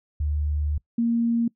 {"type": "tone pair in turn", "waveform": "sine", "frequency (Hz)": [74.3, 233], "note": ["D2", "A#3"], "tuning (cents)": [21, -1], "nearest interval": "octave + minor sixth", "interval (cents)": 1978, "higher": "second", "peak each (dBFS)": [-22, -19], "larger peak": "second", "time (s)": [[0.2, 0.78], [0.98, 1.48]], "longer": "first", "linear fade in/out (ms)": 5, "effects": ["noise-tail reverb RT60 0.1 s tail -23 dB re dry"]}